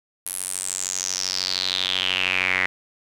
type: tone with band-pass filter sweep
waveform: sawtooth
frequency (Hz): 92.9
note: F#2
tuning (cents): +7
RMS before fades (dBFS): -25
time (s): 0.26-2.66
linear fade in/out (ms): 0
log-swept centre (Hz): 11000 to 2000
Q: 6
effects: none